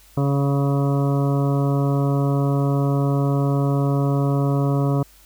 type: harmonic tone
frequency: 140 Hz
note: C#3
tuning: 18 cents sharp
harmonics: 1 / 2 / 3 / 4 / 5 / 7 / 8 / 9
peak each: -18 / -24 / -28 / -30 / -32 / -35 / -36 / -37 dBFS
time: 0.17-5.03 s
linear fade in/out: 5 ms
effects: added 50 Hz sine -52 dBFS peak until 5.25 s + white hiss -52 dBFS RMS until 5.25 s